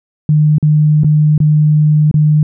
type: tone with dropouts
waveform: sine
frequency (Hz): 151.7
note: D#3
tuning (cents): -44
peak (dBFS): -6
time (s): 0.29-2.43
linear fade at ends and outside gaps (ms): 2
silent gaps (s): 0.583-0.627 / 1.035-1.045 / 1.379-1.402 / 2.113-2.141
effects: none